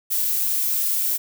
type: noise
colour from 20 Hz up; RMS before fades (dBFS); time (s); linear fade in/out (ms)
violet; -22; 0.1-1.18; 20
effects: none